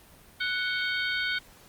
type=harmonic tone with a mistuned harmonic; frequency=740 Hz; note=F#5; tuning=in tune; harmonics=2 / 3 / 4 / 5 / 6; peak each=-29 / -33 / -35 / -37 / -39 dBFS; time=0.4-1.39 s; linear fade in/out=10 ms; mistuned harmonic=4; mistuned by=+110 cents; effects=pink hiss -54 dBFS RMS until 1.68 s + Opus 32 kbps